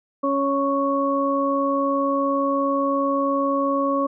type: harmonic tone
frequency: 277.2 Hz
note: C#4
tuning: in tune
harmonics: 1 / 2 / 4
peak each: -23 / -23 / -23 dBFS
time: 0.23-4.07 s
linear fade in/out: 10 ms
effects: none